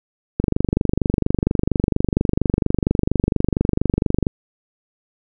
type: click train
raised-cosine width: 3 ms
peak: -3 dBFS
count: 95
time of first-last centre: 0.4-4.268 s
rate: 24.3 Hz
effects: none